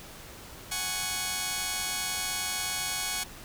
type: chord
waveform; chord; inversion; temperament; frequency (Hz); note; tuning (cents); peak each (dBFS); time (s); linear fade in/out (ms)
5% pulse; F# suspended second; none; just; 740 / 832.5 / 1110; F#5 / G#5 / C#6; 0 / +4 / +2; -24; 0.71-3.24; 10
effects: pink hiss -46 dBFS RMS until 3.44 s